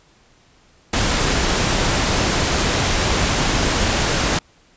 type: noise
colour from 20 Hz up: pink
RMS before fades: -18 dBFS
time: 0.93-4.39 s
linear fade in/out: 5 ms
effects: pink hiss -54 dBFS RMS until 4.76 s + resampled to 16000 Hz